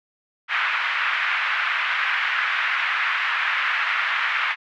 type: band-pass noise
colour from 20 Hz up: pink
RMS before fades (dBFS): -23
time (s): 0.48-4.56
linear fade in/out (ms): 50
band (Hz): 1300 to 2500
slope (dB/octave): 24
effects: none